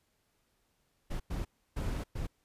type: noise bursts at uneven times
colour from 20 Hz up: brown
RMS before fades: -35 dBFS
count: 4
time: 1.1-1.2 / 1.3-1.45 / 1.76-2.04 / 2.15-2.27 s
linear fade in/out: 10 ms
effects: pink hiss -75 dBFS RMS until 2.44 s + resampled to 32000 Hz